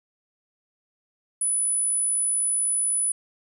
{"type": "tone", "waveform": "sine", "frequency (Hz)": 9956, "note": "D#9", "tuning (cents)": 0, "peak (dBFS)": -21, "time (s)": [1.41, 3.12], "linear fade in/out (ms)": 5, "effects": []}